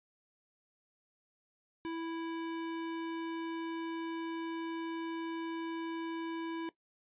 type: tone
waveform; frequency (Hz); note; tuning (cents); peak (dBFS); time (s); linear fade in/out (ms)
square; 329.6; E4; 0; -37; 1.85-6.69; 0
effects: noise-tail reverb RT60 0.1 s tail -17 dB re dry + resampled to 8000 Hz